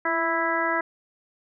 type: harmonic tone with a mistuned harmonic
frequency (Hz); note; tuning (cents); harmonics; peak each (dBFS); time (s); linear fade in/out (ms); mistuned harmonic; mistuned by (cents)
329.6; E4; 0; 1 / 2 / 3 / 4 / 5 / 6; -31 / -29 / -28 / -29 / -28 / -30; 0.05-0.81; 5; 1; +32
effects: none